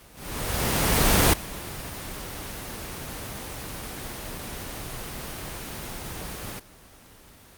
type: noise with ADSR envelope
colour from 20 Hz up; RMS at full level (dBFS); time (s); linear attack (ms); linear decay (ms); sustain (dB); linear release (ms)
pink; -17; 0.13-6.6; 1200; 9; -18; 16
effects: pink hiss -50 dBFS RMS until 7.57 s + Opus 24 kbps